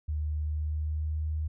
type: tone with pitch glide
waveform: sine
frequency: 75.9 to 77.49 Hz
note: D#2 to D#2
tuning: -42 to -7 cents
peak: -28 dBFS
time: 0.08-1.48 s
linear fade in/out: 10 ms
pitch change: +35 cents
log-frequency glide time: 0.39-1.27 s
effects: none